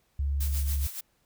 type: tone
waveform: sine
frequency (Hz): 70.3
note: C#2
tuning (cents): +25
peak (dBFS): -25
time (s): 0.19-0.87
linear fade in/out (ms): 5
type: noise with tremolo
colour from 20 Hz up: blue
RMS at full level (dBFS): -35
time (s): 0.4-1.01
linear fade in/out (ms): 10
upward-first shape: sine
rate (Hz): 7.1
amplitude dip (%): 65
effects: pink hiss -70 dBFS RMS until 1.25 s